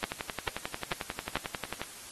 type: two click trains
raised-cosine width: 0.3 ms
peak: -12 / -17 dBFS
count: 4 / 21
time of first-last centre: 0.04-1.356 / 0.03-1.816 s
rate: 2.28 / 11.2 Hz
effects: white hiss -47 dBFS RMS until 2.11 s + AAC 32 kbps